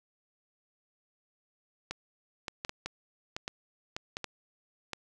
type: clicks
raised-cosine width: 0.2 ms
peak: -18 dBFS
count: 11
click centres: 1.91 / 2.482 / 2.649 / 2.694 / 2.86 / 3.365 / 3.479 / 3.965 / 4.169 / 4.243 / 4.933 s
effects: none